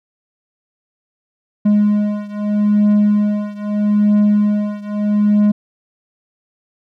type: beating tone pair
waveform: triangle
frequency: 207.7 / 208.49 Hz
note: G#3 / G#3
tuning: 0 / +7 cents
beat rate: 0.79 Hz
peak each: -12 / -14 dBFS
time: 1.65-5.52 s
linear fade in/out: 10 ms
effects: none